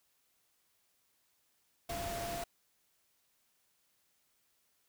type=tone in noise; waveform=sine; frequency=687 Hz; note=F5; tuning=29 cents flat; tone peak=-39 dBFS; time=1.89-2.44 s; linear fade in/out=5 ms; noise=pink; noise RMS=-42 dBFS; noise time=1.89-2.44 s; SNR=0 dB; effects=white hiss -75 dBFS RMS until 4.88 s